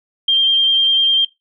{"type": "tone with vibrato", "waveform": "sine", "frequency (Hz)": 3177, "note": "G7", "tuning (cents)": 23, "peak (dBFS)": -10, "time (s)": [0.28, 1.25], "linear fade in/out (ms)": 5, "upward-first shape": "sine", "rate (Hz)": 10, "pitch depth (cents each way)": 15, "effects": ["noise-tail reverb RT60 0.2 s tail -21 dB re dry"]}